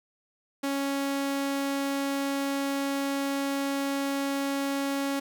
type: tone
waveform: sawtooth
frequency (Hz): 277.2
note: C#4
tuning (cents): 0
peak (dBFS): -23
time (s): 0.63-5.2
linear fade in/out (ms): 10
effects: 10-bit